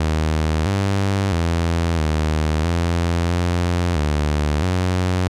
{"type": "tone with pitch steps", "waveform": "sawtooth", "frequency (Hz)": [78.2, 98.2, 84, 77.5, 85.2, 87.5, 74.7, 91.2], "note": ["D#2", "G2", "E2", "D#2", "F2", "F2", "D2", "F#2"], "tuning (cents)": [9, 4, 33, -6, -42, 4, 30, -24], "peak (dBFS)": -13, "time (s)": [0, 5.28], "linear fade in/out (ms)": 5, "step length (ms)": 660, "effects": ["low-pass 8000 Hz 12 dB/octave"]}